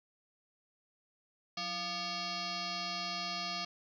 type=tone with frequency modulation; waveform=sine; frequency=2757 Hz; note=F7; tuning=23 cents flat; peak=-35 dBFS; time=1.57-3.65 s; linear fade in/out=5 ms; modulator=515 Hz; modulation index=4.7; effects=12-bit